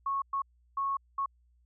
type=tone bursts at uneven times; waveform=sine; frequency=1100 Hz; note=C#6; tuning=14 cents flat; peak=-28 dBFS; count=4; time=0.06-0.22 / 0.33-0.42 / 0.77-0.97 / 1.18-1.26 s; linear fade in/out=5 ms; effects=added 60 Hz sine -63 dBFS peak until 1.65 s